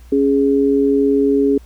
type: tone pair together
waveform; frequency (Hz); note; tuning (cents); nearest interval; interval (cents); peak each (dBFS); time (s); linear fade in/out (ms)
sine; 277.2 / 415.3; C#4 / G#4; 0 / 0; perfect fifth; 700; -14; 0.12-1.58; 5
effects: added 60 Hz sine -38 dBFS peak until 1.65 s + pink hiss -52 dBFS RMS until 1.65 s